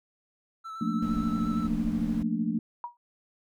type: tone with vibrato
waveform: triangle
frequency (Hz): 1318.5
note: E6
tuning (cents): 0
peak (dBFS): -35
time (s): 0.64-1.68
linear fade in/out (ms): 20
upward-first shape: square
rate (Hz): 8.6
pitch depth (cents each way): 18
type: chord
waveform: sine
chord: Bb major seventh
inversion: second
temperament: equal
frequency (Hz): 174.61 / 220 / 233.1 / 293.7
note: F3 / A3 / Bb3 / D4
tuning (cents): 0 / 0 / 0 / 0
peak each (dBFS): -33 / -29 / -31 / -34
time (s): 0.81-2.59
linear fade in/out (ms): 5
type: noise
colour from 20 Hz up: brown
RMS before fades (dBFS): -38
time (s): 1.02-2.23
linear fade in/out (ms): 5
type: tone with exponential decay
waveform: sine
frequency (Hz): 958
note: A#5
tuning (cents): +47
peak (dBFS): -29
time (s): 2.84-2.97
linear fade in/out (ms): 1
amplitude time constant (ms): 27
effects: none